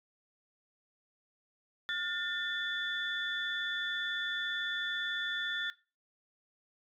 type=tone cluster; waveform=sine; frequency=1425 / 1791 / 3469 Hz; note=F6 / A6 / A7; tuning=+34 / +30 / -25 cents; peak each=-37 / -35 / -36 dBFS; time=1.89-5.7 s; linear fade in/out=0 ms; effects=noise-tail reverb RT60 0.3 s tail -20 dB re dry + tanh soft clip ceiling -23 dBFS